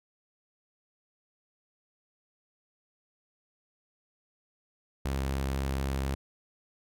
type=tone with vibrato; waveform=sawtooth; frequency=67.5 Hz; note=C#2; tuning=45 cents flat; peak=-25 dBFS; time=5.05-6.15 s; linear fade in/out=5 ms; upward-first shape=sine; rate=4 Hz; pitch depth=9 cents each way; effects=none